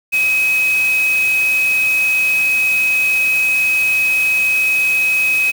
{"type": "tone in noise", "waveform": "sine", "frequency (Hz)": 2541, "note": "D#7", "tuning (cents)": 36, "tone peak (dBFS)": -12, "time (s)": [0.12, 5.52], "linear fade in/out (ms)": 20, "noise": "white", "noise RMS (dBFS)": -28, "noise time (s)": [0.12, 5.52], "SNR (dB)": 13, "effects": []}